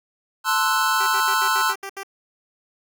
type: chord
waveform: square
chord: F# half-diminished seventh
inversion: first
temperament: equal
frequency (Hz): 880 / 1046.5 / 1318.5 / 1480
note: A5 / C6 / E6 / F#6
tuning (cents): 0 / 0 / 0 / 0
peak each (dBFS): -26 / -24 / -24 / -24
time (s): 0.44-1.75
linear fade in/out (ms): 50
type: tone bursts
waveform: 10% pulse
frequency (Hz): 392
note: G4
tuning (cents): 0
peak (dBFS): -22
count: 8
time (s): 1-2.033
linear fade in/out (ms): 5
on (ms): 67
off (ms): 71
effects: none